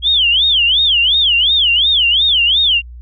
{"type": "tone with vibrato", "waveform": "sine", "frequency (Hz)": 3203, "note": "G7", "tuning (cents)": 37, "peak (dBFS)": -9, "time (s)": [0.02, 2.82], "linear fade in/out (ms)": 50, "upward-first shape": "sine", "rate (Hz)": 2.8, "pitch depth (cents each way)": 260, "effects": ["added 60 Hz sine -30 dBFS peak until 3.01 s"]}